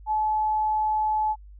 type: tone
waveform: sine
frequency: 860 Hz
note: A5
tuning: 40 cents flat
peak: -21 dBFS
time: 0.06-1.36 s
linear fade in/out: 50 ms
effects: added 50 Hz sine -43 dBFS peak until 1.59 s